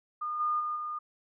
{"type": "tone with level steps", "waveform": "sine", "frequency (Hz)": 1218, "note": "D#6", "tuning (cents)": -37, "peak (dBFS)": [-31, -26, -30, -33], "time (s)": [0.21, 0.99], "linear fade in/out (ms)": 10, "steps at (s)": [0.39, 0.59, 0.75], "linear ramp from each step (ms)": 20, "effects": []}